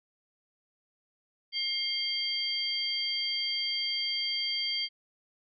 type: tone cluster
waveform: sine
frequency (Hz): 2126 / 3206 / 4650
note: C7 / G7 / D8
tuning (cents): +27 / +38 / -18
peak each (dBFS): -37 / -32 / -32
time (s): 1.52-4.89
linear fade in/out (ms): 50
effects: none